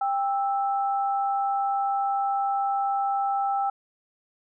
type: tone pair together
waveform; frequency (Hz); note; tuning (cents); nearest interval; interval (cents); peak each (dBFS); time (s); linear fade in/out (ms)
sine; 793 / 1316.8; G5 / E6; +20 / -2; major sixth; 878; -23 / -31; 0.01-3.7; 5
effects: none